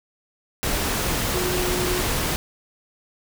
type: tone in noise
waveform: sine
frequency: 361 Hz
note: F#4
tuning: 43 cents flat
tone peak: -25 dBFS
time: 1.34-2.01 s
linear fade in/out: 0 ms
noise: pink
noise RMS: -24 dBFS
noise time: 0.63-2.36 s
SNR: -4 dB
effects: none